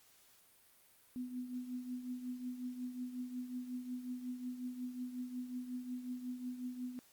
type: tone with tremolo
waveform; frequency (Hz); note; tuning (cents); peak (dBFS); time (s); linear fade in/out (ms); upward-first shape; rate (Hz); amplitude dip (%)
sine; 249.7; B3; +19; -37; 1.16-6.99; 0; triangle; 5.5; 70
effects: white hiss -66 dBFS RMS until 7.12 s + Opus 48 kbps

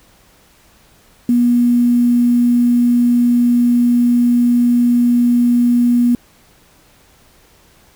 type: tone with quantisation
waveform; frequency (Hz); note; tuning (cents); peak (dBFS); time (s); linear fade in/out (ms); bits
sine; 241.3; B3; -40; -9; 1.29-6.15; 2; 6
effects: pink hiss -50 dBFS RMS until 7.95 s

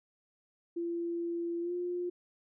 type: tone with pitch glide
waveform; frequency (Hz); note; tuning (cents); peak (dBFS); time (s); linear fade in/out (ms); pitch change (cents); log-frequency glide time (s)
sine; 340.8 to 354; F4 to F4; -42 to +23; -32; 0.76-2.1; 10; +65; 1.61-1.73
effects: none

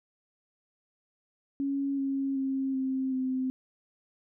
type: tone with pitch steps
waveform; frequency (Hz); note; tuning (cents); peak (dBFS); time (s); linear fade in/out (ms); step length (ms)
sine; 277.2 / 272.6 / 268.1 / 263.6 / 259.2; C#4 / C#4 / C4 / C4 / C4; 0 / -29 / +42 / +13 / -16; -27; 1.6-3.5; 0; 380
effects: none

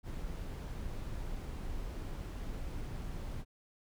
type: noise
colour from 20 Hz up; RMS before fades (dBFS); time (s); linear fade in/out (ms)
brown; -40; 0.03-3.45; 50
effects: none

